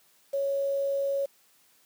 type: tone with quantisation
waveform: sine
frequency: 554.4 Hz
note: C#5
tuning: in tune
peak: -25 dBFS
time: 0.33-1.26 s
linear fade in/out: 10 ms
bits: 8
effects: white hiss -63 dBFS RMS until 1.85 s + high-pass 150 Hz 12 dB/octave